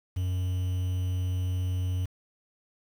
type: tone with quantisation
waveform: triangle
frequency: 91.4 Hz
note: F#2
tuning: 21 cents flat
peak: -24 dBFS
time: 0.16-2.06 s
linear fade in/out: 10 ms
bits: 8
effects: none